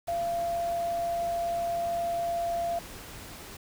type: tone in noise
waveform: sine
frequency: 685 Hz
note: F5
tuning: 34 cents flat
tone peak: -27 dBFS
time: 0.08-2.79 s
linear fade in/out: 5 ms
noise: pink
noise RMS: -44 dBFS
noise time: 0.07-3.57 s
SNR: +14 dB
effects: none